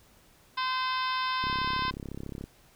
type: harmonic tone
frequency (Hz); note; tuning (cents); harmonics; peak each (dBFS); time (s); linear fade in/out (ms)
515; C5; -28; 2 / 3 / 4 / 5 / 6 / 7 / 8 / 9 / 10; -29 / -36 / -40 / -40 / -41 / -39 / -43 / -45 / -42; 0.57-1.91; 10
type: click train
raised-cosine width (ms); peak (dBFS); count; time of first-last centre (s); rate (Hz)
3; -25; 35; 1.44-2.44; 34
effects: pink hiss -60 dBFS RMS until 2.75 s